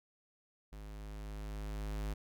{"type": "tone with level ramp", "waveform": "square", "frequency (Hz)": 51.91, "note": "G#1", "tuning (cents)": 0, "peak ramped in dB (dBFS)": [-47, -36], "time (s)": [0.72, 2.14], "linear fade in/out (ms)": 10, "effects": []}